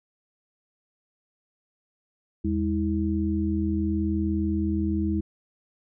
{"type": "tone cluster", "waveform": "sine", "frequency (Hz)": [81.3, 202.2, 321.4], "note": ["E2", "G#3", "E4"], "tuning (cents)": [-23, -46, -44], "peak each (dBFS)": -27, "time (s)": [2.44, 5.21], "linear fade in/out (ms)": 10, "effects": []}